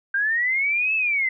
sine linear two-way sweep, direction up then down, 1568 to 2637 to 2021 Hz, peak -19 dBFS, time 0.14-1.29 s, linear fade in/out 5 ms, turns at 0.95 s, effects none

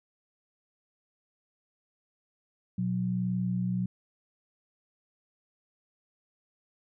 sine tone pair together, 121.44 / 182.8 Hz, B2 / F#3, -29 / -21 cents, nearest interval perfect fifth, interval 708 cents, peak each -32 / -28 dBFS, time 2.78-3.86 s, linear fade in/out 5 ms, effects none

